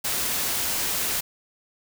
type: noise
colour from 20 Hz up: white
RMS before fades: -26 dBFS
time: 0.04-1.21 s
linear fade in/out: 10 ms
effects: none